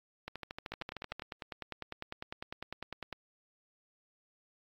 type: two click trains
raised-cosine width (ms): 0.3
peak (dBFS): -24 / -23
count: 13 / 25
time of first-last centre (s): 0.28-1.196 / 0.72-3.127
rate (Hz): 13.1 / 9.97
effects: AAC 32 kbps